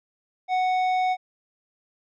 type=tone with tanh clipping; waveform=triangle; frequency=740 Hz; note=F#5; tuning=in tune; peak=-22 dBFS; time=0.48-1.17 s; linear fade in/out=50 ms; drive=14 dB; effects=none